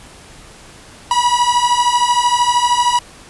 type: beating tone pair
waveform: 45% pulse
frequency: 963 / 976 Hz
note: B5 / B5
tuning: -44 / -21 cents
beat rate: 13 Hz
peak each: -16 / -14 dBFS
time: 1.11-2.99 s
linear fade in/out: 2 ms
effects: pink hiss -40 dBFS RMS until 3.29 s + resampled to 24000 Hz